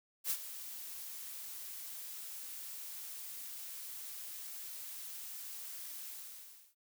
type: noise with ADSR envelope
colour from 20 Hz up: blue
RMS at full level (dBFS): -33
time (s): 0.24-6.75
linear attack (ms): 66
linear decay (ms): 61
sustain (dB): -13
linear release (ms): 680
effects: none